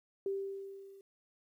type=tone with level ramp; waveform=sine; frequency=392 Hz; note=G4; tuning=in tune; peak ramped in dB=-31 to -53 dBFS; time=0.26-1.01 s; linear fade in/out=2 ms; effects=12-bit